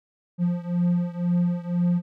triangle beating tone pair, 174.61 / 176.61 Hz, F3 / F3, 0 / +20 cents, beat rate 2 Hz, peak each -21 / -23 dBFS, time 0.38-2.02 s, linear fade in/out 50 ms, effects none

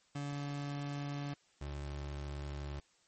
30% pulse tone pair in turn, 143.1 / 71.55 Hz, D3 / D2, -45 / -45 cents, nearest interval octave, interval 1200 cents, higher first, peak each -35 / -37 dBFS, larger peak first, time 0.15-1.34 / 1.61-2.8 s, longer neither, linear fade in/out 5 ms, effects white hiss -70 dBFS RMS until 3.07 s + MP3 32 kbps

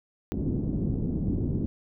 white low-pass noise, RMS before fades -28 dBFS, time 0.32-1.66 s, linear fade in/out 0 ms, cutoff 290 Hz, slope 24 dB/octave, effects none

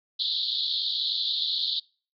white band-pass noise, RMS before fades -28 dBFS, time 0.19-1.8 s, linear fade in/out 10 ms, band 3400 to 4400 Hz, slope 96 dB/octave, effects noise-tail reverb RT60 0.4 s tail -26 dB re dry

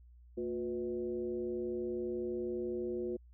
sine tone with frequency modulation, 360 Hz, F#4, 47 cents flat, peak -34 dBFS, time 0.37-3.17 s, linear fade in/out 10 ms, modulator 134 Hz, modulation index 0.82, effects added 60 Hz sine -55 dBFS peak until 3.33 s

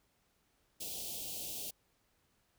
white band-stop noise, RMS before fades -42 dBFS, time 0.8-1.71 s, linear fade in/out 10 ms, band 780 to 2700 Hz, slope 48 dB/octave, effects pink hiss -75 dBFS RMS until 2.58 s

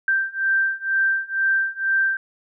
sine beating tone pair, 1568 / 1570.1 Hz, G6 / G6, 0 / +2 cents, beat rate 2.1 Hz, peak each -22 / -21 dBFS, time 0.08-2.17 s, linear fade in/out 2 ms, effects none

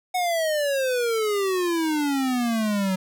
square exponential sweep, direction down, 740 to 185 Hz, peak -22 dBFS, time 0.14-2.96 s, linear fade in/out 10 ms, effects none

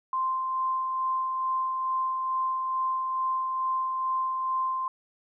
sine tone with tremolo, 1044 Hz, C6, 4 cents flat, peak -24 dBFS, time 0.13-4.88 s, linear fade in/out 2 ms, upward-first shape sine, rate 2.3 Hz, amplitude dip 30%, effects none

